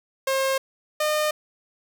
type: tone pair in turn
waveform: sawtooth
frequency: 535 / 608.5 Hz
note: C5 / D#5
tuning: +38 / -39 cents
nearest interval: major second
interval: 223 cents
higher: second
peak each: -17 dBFS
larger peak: neither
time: 0.27-0.58 / 1-1.31 s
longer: neither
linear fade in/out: 5 ms
effects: none